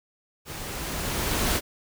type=noise with level ramp; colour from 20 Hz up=pink; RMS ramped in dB=-37 to -23 dBFS; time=0.45-1.61 s; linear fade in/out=50 ms; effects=none